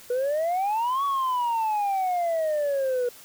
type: exponential two-way sweep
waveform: sine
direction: up then down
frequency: 481.4 to 1136 to 481.4 Hz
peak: -20 dBFS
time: 0.1-3.09 s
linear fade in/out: 5 ms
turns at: 1.04 s
effects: tanh soft clip ceiling -21 dBFS + white hiss -48 dBFS RMS until 3.24 s